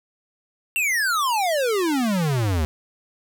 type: exponential sweep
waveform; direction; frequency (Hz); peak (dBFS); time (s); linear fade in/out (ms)
square; down; 2775 to 73.42; -20; 0.76-2.65; 0
effects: none